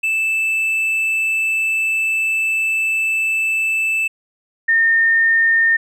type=tone pair in turn; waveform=triangle / sine; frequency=2637 / 1821.8 Hz; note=E7 / A#6; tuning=0 / -40 cents; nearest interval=tritone; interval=640 cents; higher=first; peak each=-14 / -11 dBFS; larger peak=second; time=0.03-4.08 / 4.68-5.77 s; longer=first; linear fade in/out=10 ms; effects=none